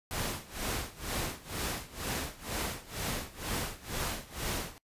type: noise with tremolo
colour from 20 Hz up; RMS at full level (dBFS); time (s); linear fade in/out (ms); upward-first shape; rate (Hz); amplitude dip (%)
pink; -33; 0.11-4.78; 0; sine; 2.1; 90
effects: noise-tail reverb RT60 0.1 s tail -24 dB re dry + resampled to 32000 Hz